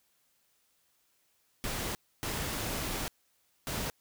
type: noise bursts at uneven times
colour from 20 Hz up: pink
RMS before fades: -35 dBFS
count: 3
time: 1.64-1.95 / 2.23-3.08 / 3.67-3.9 s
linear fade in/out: 0 ms
effects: white hiss -72 dBFS RMS until 4 s